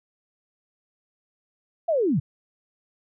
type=linear sweep; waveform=sine; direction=down; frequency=698.5 to 110 Hz; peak=-19 dBFS; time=1.88-2.2 s; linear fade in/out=10 ms; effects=none